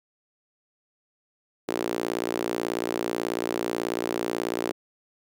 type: tone with high-pass filter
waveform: sawtooth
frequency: 58.27 Hz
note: A#1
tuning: in tune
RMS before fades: -29 dBFS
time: 1.68-4.72 s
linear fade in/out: 10 ms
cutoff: 360 Hz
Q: 2.5
effects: none